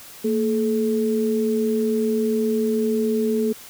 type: tone pair together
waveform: sine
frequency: 227.9 / 430.3 Hz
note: A#3 / A4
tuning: -39 / -39 cents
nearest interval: major seventh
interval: 1100 cents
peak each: -21 dBFS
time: 0.24-3.53 s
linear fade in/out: 10 ms
effects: white hiss -42 dBFS RMS until 3.69 s